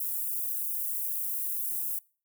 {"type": "high-pass noise", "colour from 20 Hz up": "white", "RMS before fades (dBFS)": -32, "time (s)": [0, 1.99], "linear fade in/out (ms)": 5, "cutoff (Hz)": 11000, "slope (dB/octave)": 24, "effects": ["noise-tail reverb RT60 0.4 s tail -24 dB re dry"]}